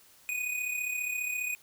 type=tone with amplitude modulation; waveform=square; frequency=2483 Hz; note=D#7; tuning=4 cents flat; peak=-29 dBFS; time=0.29-1.55 s; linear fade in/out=0 ms; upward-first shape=sine; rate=34.8 Hz; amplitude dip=55%; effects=white hiss -59 dBFS RMS until 1.62 s